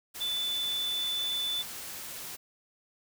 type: tone in noise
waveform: sine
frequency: 3500 Hz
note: A7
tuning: 10 cents flat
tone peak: -29 dBFS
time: 0.2-1.63 s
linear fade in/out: 20 ms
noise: white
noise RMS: -41 dBFS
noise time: 0.14-2.37 s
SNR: +9 dB
effects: none